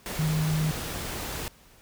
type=tone in noise; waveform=sine; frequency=155.56 Hz; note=D#3; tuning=in tune; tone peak=-23 dBFS; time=0.19-0.71 s; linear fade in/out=0 ms; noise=pink; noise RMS=-34 dBFS; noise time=0.06-1.48 s; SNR=+8 dB; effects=pink hiss -56 dBFS RMS until 1.81 s